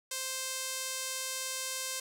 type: tone with band-pass filter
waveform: sawtooth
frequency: 523.3 Hz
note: C5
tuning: in tune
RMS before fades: -37 dBFS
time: 0.11-2 s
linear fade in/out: 5 ms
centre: 8100 Hz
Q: 1
effects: none